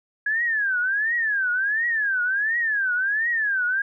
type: tone with vibrato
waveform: sine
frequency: 1661.2 Hz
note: G#6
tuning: in tune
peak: -20 dBFS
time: 0.26-3.82 s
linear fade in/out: 5 ms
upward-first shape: triangle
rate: 1.4 Hz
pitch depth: 260 cents each way
effects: none